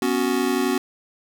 square chord, B suspended second, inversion none, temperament just, 246.9 / 277.8 / 370.4 Hz, B3 / C#4 / F#4, 0 / +4 / +2 cents, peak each -25 / -25 / -24 dBFS, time 0.02-0.78 s, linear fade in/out 2 ms, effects none

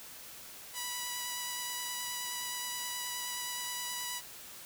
5% pulse tone with vibrato, 981 Hz, B5, 12 cents flat, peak -24 dBFS, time 0.73-4.22 s, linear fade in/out 50 ms, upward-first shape sine, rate 9.5 Hz, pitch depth 10 cents each way, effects white hiss -49 dBFS RMS until 4.65 s

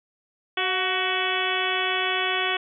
harmonic tone with a mistuned harmonic, 374.4 Hz, F#4, 20 cents sharp, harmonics 1 / 2 / 3 / 4 / 5 / 6 / 7 / 8 / 9, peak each -31 / -31 / -31 / -31 / -31 / -31 / -31 / -31 / -31 dBFS, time 0.57-2.57 s, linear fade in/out 5 ms, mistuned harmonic 2, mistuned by -44 cents, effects none

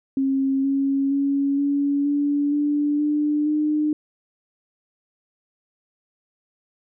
sine tone with pitch steps, 270 / 274.4 / 278.9 / 283.4 / 288 / 292.7 / 297.5 / 302.4 Hz, C#4 / C#4 / C#4 / C#4 / D4 / D4 / D4 / D#4, -45 / -17 / +11 / +38 / -34 / -6 / +22 / -49 cents, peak -18 dBFS, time 0.17-3.93 s, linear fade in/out 2 ms, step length 470 ms, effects none

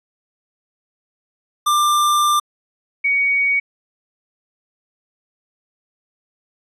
square / sine tone pair in turn, 1189 / 2245 Hz, D6 / C#7, +21 / +21 cents, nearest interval major seventh, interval 1100 cents, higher second, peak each -14 dBFS, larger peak neither, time 1.66-2.4 / 3.04-3.6 s, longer first, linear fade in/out 10 ms, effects resampled to 32000 Hz

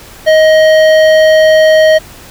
triangle tone with hard clipping, 628 Hz, D#5, 16 cents sharp, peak -5 dBFS, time 0.26-1.99 s, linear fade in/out 20 ms, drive 16 dB, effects pink hiss -34 dBFS RMS until 2.3 s

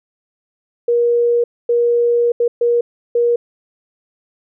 sine tone bursts at uneven times, 475.3 Hz, A#4, 34 cents sharp, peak -11 dBFS, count 5, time 0.88-1.44 / 1.69-2.32 / 2.4-2.48 / 2.61-2.81 / 3.15-3.36 s, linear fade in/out 5 ms, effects none

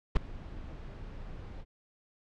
brown noise with ADSR envelope, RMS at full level -19 dBFS, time 0.15-1.65 s, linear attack 17 ms, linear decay 4 ms, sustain -24 dB, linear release 49 ms, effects low-pass 4000 Hz 12 dB/octave

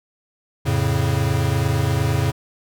square chord, F augmented, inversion none, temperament equal, 87.31 / 110 / 138.59 Hz, F2 / A2 / C#3, 0 / 0 / 0 cents, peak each -24 / -22 / -22 dBFS, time 0.65-2.32 s, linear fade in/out 20 ms, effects none

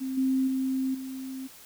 sine tone with level steps, 263.2 Hz, C4, 10 cents sharp, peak -29 / -22 / -25 / -34 dBFS, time 0-1.48 s, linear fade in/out 20 ms, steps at 0.17 / 0.47 / 0.94 s, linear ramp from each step 10 ms, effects white hiss -50 dBFS RMS until 1.65 s

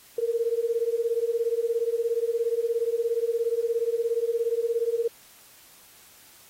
sine beating tone pair, 456 / 473 Hz, A#4 / A#4, -38 / +25 cents, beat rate 17 Hz, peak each -26 / -26 dBFS, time 0.18-5.08 s, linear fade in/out 5 ms, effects white hiss -53 dBFS RMS until 6.49 s + AAC 48 kbps

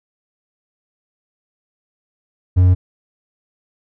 triangle tone, 91 Hz, F#2, 28 cents flat, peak -6 dBFS, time 2.56-2.75 s, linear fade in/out 20 ms, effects none

